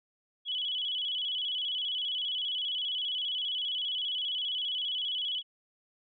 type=tone with vibrato; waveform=sine; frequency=3163 Hz; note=G7; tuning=15 cents sharp; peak=-30 dBFS; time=0.45-5.43 s; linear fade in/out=50 ms; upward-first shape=square; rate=15 Hz; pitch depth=86 cents each way; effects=none